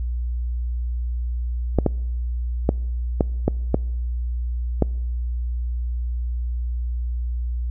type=clicks; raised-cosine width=2 ms; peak=-3 dBFS; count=7; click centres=1.787 / 1.863 / 2.691 / 3.208 / 3.48 / 3.744 / 4.823 s; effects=noise-tail reverb RT60 1.0 s tail -26 dB re dry + added 60 Hz sine -22 dBFS peak until 7.7 s